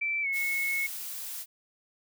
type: tone with pitch glide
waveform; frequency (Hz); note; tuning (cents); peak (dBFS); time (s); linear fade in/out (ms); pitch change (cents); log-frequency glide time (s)
sine; 2331 to 2187; D7 to C#7; -14 to -24; -27; 0.01-0.87; 10; -110; 0.22-0.27
type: noise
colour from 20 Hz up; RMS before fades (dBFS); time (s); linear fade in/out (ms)
blue; -38; 0.32-1.46; 50
effects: none